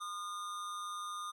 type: tone with amplitude modulation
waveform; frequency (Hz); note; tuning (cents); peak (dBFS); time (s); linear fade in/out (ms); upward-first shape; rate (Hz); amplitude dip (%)
square; 1219; D#6; -36; -38; 0-1.32; 20; sine; 188; 45
effects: low-pass 12000 Hz 12 dB/octave